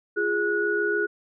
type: tone cluster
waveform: sine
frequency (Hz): 346.7 / 413.6 / 1462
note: F4 / G#4 / F#6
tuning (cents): -13 / -7 / -21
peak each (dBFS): -29 / -25 / -25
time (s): 0.16-1.07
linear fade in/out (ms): 20
effects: none